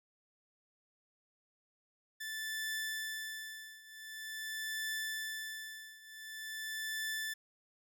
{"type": "tone with tremolo", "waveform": "sawtooth", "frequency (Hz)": 1756, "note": "A6", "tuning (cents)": -4, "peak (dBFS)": -32, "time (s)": [2.2, 7.34], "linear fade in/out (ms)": 10, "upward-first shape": "triangle", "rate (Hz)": 0.46, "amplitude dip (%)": 90, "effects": []}